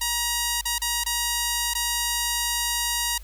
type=tone with dropouts; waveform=5% pulse; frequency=950 Hz; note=A#5; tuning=33 cents sharp; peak=-11 dBFS; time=0.01-3.18 s; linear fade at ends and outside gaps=5 ms; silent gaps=0.612-0.653 / 0.783-0.817 / 1.038-1.061 / 1.737-1.75 s; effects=added 50 Hz sine -39 dBFS peak until 3.23 s + white hiss -53 dBFS RMS until 3.23 s